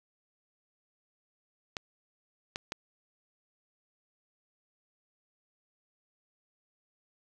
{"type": "clicks", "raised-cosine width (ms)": 0.2, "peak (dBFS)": -17, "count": 3, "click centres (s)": [1.768, 2.559, 2.721], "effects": []}